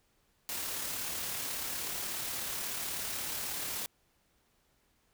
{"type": "noise with amplitude modulation", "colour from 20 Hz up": "white", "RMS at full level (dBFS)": -36, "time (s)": [0.49, 3.86], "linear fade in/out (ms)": 0, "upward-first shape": "sine", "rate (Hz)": 36.4, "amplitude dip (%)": 25, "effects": ["pink hiss -72 dBFS RMS until 5.13 s"]}